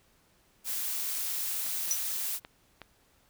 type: noise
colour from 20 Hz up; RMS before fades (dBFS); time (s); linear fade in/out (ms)
blue; -33; 0.64-2.4; 50
type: clicks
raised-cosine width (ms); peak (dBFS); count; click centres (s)
0.3; -27; 4; 1.665 / 1.88 / 2.449 / 2.817
type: tone with exponential decay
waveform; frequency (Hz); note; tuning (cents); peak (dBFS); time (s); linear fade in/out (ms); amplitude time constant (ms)
sine; 5890; F#8; -9; -21; 1.91-2.01; 0; 21
effects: pink hiss -66 dBFS RMS until 3.29 s